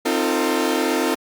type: chord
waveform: sawtooth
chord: F dominant seventh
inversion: second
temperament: equal with one note detuned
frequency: 261.6 / 311.1 / 349.2 / 449.2 Hz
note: C4 / Eb4 / F4 / A4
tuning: 0 / 0 / 0 / +36 cents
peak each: -20 dBFS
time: 0.05-1.15 s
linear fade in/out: 10 ms
effects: Opus 48 kbps